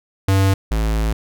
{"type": "tone pair in turn", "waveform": "square", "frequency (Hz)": [96.8, 54.33], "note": ["G2", "A1"], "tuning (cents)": [-21, -21], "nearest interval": "minor seventh", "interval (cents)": 1000, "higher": "first", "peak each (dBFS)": [-13, -17], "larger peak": "first", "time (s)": [[0.28, 0.54], [0.71, 1.13]], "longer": "second", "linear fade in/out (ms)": 5, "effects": []}